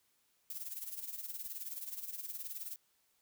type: noise with tremolo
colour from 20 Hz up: violet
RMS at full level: -41 dBFS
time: 0.5-2.76 s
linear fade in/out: 2 ms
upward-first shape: sine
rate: 19 Hz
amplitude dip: 70%
effects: white hiss -75 dBFS RMS until 3.21 s